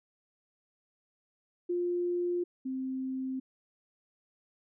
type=tone pair in turn; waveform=sine; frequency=352 / 261.8 Hz; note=F4 / C4; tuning=+14 / +1 cents; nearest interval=perfect fourth; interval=513 cents; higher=first; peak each=-28 / -32 dBFS; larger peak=first; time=1.69-2.44 / 2.65-3.4 s; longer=neither; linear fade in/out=10 ms; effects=none